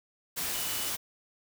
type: tone in noise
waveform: sine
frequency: 2960 Hz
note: F#7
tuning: in tune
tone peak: -42 dBFS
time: 0.53-0.9 s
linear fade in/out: 20 ms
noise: white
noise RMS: -33 dBFS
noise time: 0.36-0.97 s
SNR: -12 dB
effects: none